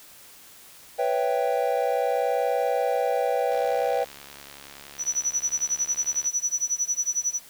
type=chord; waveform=triangle; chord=C# half-diminished seventh; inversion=third; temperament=equal; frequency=493.9 / 554.4 / 659.3 / 784 Hz; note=B4 / C#5 / E5 / G5; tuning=0 / 0 / 0 / 0 cents; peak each=-24 / -26 / -27 / -25 dBFS; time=0.98-4.05 s; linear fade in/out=20 ms
type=click train; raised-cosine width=0.2 ms; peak=-25 dBFS; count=195; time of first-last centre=3.52-6.272 s; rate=70.5 Hz
type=tone with tremolo; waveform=sine; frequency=5920 Hz; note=F#8; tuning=in tune; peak=-20 dBFS; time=4.98-7.4 s; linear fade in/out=50 ms; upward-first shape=sine; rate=11 Hz; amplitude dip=95%
effects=white hiss -49 dBFS RMS until 7.49 s